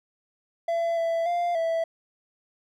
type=tone with pitch steps; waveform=triangle; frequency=673 / 665 / 697 / 659 Hz; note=E5 / E5 / F5 / E5; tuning=+36 / +15 / -4 / -1 cents; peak=-21 dBFS; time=0.68-1.84 s; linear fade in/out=5 ms; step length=290 ms; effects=none